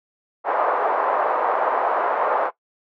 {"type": "band-pass noise", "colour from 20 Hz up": "white", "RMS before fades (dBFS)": -21, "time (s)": [0.44, 2.51], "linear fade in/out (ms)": 50, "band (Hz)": [500, 1100], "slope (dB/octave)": 24, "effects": ["noise-tail reverb RT60 0.1 s tail -17 dB re dry"]}